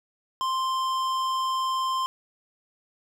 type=tone with tanh clipping; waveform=sine; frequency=1046.5 Hz; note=C6; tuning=in tune; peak=-26 dBFS; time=0.41-2.06 s; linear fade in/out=0 ms; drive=15 dB; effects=none